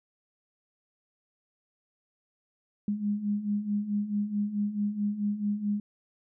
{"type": "beating tone pair", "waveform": "sine", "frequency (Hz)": [203.1, 207.7], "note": ["G#3", "G#3"], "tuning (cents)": [-38, 0], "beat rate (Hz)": 4.6, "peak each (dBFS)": [-33, -28], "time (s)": [2.88, 5.8], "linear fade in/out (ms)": 2, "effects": []}